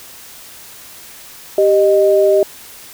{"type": "tone pair together", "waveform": "sine", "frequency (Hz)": [392, 617.1], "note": ["G4", "D#5"], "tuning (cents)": [0, -14], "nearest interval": "minor sixth", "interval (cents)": 786, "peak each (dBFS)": -11, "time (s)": [1.58, 2.43], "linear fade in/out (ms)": 2, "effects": ["white hiss -37 dBFS RMS until 2.93 s"]}